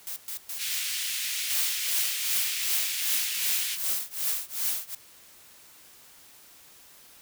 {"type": "noise bursts", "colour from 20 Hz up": "blue", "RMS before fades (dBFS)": -35, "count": 4, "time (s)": [0.07, 0.794], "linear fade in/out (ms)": 0, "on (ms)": 91, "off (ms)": 120}
{"type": "high-pass noise", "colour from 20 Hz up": "pink", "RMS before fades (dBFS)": -31, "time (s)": [0.57, 3.78], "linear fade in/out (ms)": 50, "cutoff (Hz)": 2200, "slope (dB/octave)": 24}
{"type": "noise with tremolo", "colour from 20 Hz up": "blue", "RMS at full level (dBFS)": -26, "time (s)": [1.5, 4.95], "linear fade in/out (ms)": 5, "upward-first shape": "triangle", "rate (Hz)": 2.6, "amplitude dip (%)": 100}
{"effects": ["white hiss -53 dBFS RMS until 7.21 s"]}